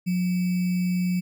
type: tone with sample-and-hold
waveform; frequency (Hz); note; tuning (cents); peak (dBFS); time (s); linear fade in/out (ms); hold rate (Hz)
sine; 180; F#3; -47; -21; 0.06-1.21; 20; 2450
effects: none